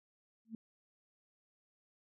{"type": "tone with exponential growth", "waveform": "sine", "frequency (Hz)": 224.5, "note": "A3", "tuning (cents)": 35, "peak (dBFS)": -37, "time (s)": [0.45, 0.55], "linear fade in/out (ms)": 2, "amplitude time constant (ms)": 20, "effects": []}